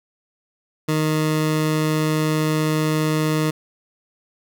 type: tone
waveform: 20% pulse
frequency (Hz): 155.3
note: D#3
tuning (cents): -3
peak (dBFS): -13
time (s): 0.88-3.51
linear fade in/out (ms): 10
effects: none